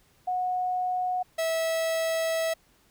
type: tone pair in turn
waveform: sine / 45% pulse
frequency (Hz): 731 / 651.2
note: F#5 / E5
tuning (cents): -21 / -21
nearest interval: major second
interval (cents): 200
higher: first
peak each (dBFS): -25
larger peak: neither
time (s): 0.27-1.23 / 1.38-2.54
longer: second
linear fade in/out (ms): 10
effects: pink hiss -63 dBFS RMS until 2.9 s